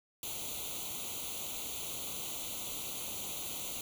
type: noise with comb filter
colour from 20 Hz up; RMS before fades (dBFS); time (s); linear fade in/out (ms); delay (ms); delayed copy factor
white; -40; 0.23-3.81; 2; 0.29; +0.95
effects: none